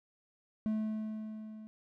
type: tone with level ramp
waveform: triangle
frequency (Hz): 216.7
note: A3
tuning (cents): -26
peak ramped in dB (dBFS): -27 to -44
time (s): 0.66-1.67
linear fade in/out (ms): 0
effects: none